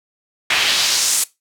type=noise with band-pass filter sweep; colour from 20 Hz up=pink; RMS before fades=-17 dBFS; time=0.5-1.24 s; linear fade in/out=5 ms; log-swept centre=2400 to 9000 Hz; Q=1.5; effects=noise-tail reverb RT60 0.2 s tail -19 dB re dry